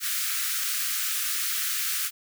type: high-pass noise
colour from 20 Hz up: white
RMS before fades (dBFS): -28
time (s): 0-2.11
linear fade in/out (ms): 50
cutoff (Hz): 1200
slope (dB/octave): 96
effects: none